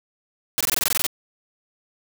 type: noise bursts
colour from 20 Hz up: white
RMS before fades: -21 dBFS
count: 11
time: 0.58-1.066 s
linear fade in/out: 0 ms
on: 26 ms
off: 20 ms
effects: none